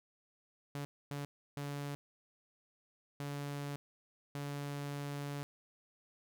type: tone bursts at uneven times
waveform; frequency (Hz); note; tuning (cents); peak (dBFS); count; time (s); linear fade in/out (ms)
sawtooth; 143.1; D3; -45; -35; 5; 0.75-0.85 / 1.11-1.25 / 1.57-1.95 / 3.2-3.76 / 4.35-5.43; 0
effects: none